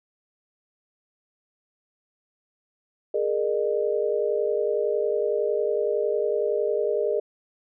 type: chord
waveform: sine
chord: Ab suspended second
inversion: none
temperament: equal with one note detuned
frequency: 415.3 / 466.2 / 608 Hz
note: Ab4 / Bb4 / Eb5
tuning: 0 / 0 / -40 cents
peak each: -25 / -26 / -27 dBFS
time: 3.14-7.2 s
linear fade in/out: 5 ms
effects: none